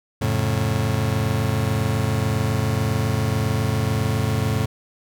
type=chord; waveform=35% pulse; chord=F augmented; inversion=none; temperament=just; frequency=87.31 / 109.13 / 136.42 Hz; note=F2 / A2 / C#3; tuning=0 / -14 / -27 cents; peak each=-25 / -20 / -23 dBFS; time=0.21-4.66 s; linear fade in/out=10 ms; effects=none